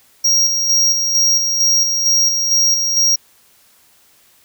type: tone with tremolo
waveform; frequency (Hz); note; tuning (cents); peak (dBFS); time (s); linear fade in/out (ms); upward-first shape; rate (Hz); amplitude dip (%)
square; 5630; F8; +13; -11; 0.24-3.16; 10; square; 2.2; 40
effects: white hiss -52 dBFS RMS until 4.44 s